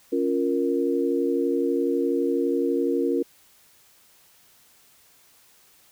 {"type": "chord", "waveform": "sine", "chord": "Bb minor", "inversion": "first", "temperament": "equal", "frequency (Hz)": [277.2, 349.2, 466.2], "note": ["Db4", "F4", "Bb4"], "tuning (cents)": [0, 0, 0], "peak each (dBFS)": -25, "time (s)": [0.12, 3.23], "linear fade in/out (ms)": 10, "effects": ["white hiss -57 dBFS RMS until 5.91 s"]}